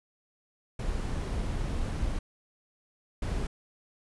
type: noise bursts at uneven times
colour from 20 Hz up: brown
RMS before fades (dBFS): -31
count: 2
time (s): 0.79-2.19 / 3.22-3.47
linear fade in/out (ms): 5
effects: resampled to 24000 Hz